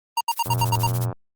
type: tone bursts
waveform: square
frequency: 932.3 Hz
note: A#5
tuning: in tune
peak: -19 dBFS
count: 7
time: 0.17-0.868 s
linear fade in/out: 5 ms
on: 38 ms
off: 72 ms
type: noise with tremolo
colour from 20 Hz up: blue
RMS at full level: -31 dBFS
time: 0.3-1.06 s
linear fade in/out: 20 ms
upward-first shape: sine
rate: 14 Hz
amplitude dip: 95%
type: click train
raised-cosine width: 1 ms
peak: -19 dBFS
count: 62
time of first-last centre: 0.46-1.127 s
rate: 91.4 Hz
type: tone with vibrato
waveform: sine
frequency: 116.3 Hz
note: A#2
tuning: 4 cents flat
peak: -21 dBFS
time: 0.46-1.13 s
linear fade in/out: 50 ms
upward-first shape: triangle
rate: 2.4 Hz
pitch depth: 64 cents each way
effects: Opus 32 kbps